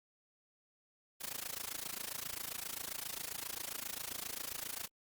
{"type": "noise with amplitude modulation", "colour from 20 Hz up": "white", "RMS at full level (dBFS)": -39, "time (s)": [1.2, 4.88], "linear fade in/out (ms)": 20, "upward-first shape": "sine", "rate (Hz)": 27.5, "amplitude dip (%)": 90, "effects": ["Opus 48 kbps"]}